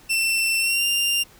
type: tone with pitch glide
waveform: sawtooth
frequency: 2688 to 2791 Hz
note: E7 to F7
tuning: +33 to -2 cents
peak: -16 dBFS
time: 0.09-1.24 s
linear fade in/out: 20 ms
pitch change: +65 cents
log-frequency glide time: 0.58-0.85 s
effects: pink hiss -51 dBFS RMS until 1.39 s